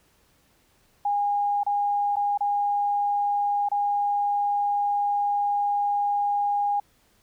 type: tone with dropouts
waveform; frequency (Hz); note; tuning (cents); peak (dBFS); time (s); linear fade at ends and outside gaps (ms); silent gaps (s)
sine; 816; G#5; -31; -21; 1.05-6.8; 5; 1.634-1.664 / 2.158-2.166 / 2.376-2.406 / 3.688-3.715
effects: pink hiss -63 dBFS RMS until 7.22 s